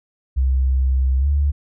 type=tone with pitch glide; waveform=sine; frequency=65.41 to 71.74 Hz; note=C2 to D2; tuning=0 to -40 cents; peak=-14 dBFS; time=0.36-1.52 s; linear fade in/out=20 ms; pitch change=+160 cents; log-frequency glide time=1.19-1.27 s; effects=none